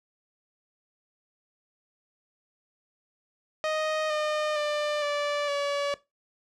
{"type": "tone with pitch steps", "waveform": "sawtooth", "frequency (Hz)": [622.3, 608.8, 595.6, 582.6, 570], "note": ["D#5", "D#5", "D5", "D5", "C#5"], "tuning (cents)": [0, -38, 24, -14, 48], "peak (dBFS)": -22, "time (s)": [3.64, 5.94], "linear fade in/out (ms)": 0, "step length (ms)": 460, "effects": ["noise-tail reverb RT60 0.2 s tail -17 dB re dry", "low-pass 5000 Hz 12 dB/octave"]}